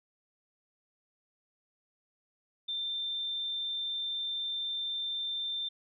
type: tone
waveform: sine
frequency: 3576 Hz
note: A7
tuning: 27 cents sharp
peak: -32 dBFS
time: 2.68-5.69 s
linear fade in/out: 10 ms
effects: none